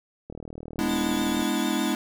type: click train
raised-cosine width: 2 ms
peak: -24 dBFS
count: 45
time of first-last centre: 0.3-1.42 s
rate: 39.3 Hz
type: chord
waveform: square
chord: E dominant seventh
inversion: first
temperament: equal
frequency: 207.7 / 246.9 / 293.7 / 329.6 Hz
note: G#3 / B3 / D4 / E4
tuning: 0 / 0 / 0 / 0 cents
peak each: -30 dBFS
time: 0.79-1.95 s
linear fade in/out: 0 ms
type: tone with vibrato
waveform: sawtooth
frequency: 3520 Hz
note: A7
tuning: in tune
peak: -33 dBFS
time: 0.89-1.93 s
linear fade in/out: 5 ms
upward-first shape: sine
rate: 6.7 Hz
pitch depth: 53 cents each way
effects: none